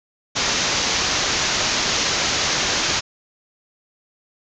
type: low-pass noise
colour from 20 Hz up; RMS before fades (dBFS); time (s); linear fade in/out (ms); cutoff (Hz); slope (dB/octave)
white; -21; 0.35-3.01; 20; 6800; 96
effects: none